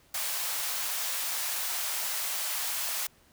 white high-pass noise, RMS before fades -32 dBFS, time 0.14-3.07 s, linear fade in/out 5 ms, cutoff 600 Hz, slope 24 dB/octave, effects pink hiss -62 dBFS RMS until 3.32 s

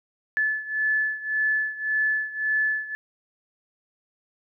sine beating tone pair, 1731 / 1732.8 Hz, A6 / A6, -29 / -27 cents, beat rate 1.8 Hz, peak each -24 / -27 dBFS, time 0.37-2.95 s, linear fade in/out 0 ms, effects none

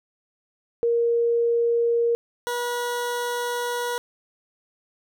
sine / 20% pulse tone pair in turn, 468.8 / 483.4 Hz, A#4 / B4, +10 / -37 cents, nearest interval minor second, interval 53 cents, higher second, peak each -18 / -20 dBFS, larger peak first, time 0.83-2.15 / 2.47-3.98 s, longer second, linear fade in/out 0 ms, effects none

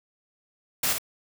white noise with echo, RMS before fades -25 dBFS, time 0.83-0.93 s, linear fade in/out 5 ms, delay 54 ms, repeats 1, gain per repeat -5 dB, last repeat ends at 0.984 s, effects none

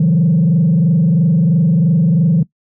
sine tone with frequency modulation, 164.81 Hz, E3, in tune, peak -7 dBFS, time 0-2.43 s, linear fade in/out 5 ms, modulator 23 Hz, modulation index 0.94, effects noise-tail reverb RT60 0.1 s tail -19 dB re dry + tanh soft clip ceiling -6 dBFS

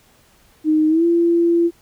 sine tone with pitch glide, 310 to 340 Hz, D#4 to F4, -6 to -46 cents, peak -12 dBFS, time 0.64-1.71 s, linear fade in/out 50 ms, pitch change +160 cents, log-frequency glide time 0.88-1.05 s, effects pink hiss -54 dBFS RMS until 1.81 s

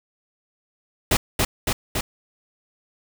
pink noise with echo, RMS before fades -18 dBFS, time 1.11-1.17 s, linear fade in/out 5 ms, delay 280 ms, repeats 3, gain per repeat -2 dB, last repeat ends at 2.01 s, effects none

